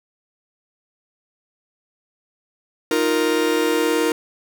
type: chord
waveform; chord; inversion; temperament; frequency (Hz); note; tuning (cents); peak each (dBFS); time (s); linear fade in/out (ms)
45% pulse; Eb suspended second; none; just; 311.1 / 350 / 466.7; Eb4 / F4 / Bb4; 0 / +4 / +2; -22 / -23 / -20; 2.91-4.12; 2
effects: none